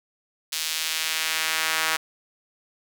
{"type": "tone with high-pass filter sweep", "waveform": "sawtooth", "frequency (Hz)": 159.9, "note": "D#3", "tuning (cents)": 48, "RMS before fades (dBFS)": -26, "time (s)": [0.52, 1.97], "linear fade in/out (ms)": 10, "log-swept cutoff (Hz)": [3800, 1400], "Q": 0.98, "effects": []}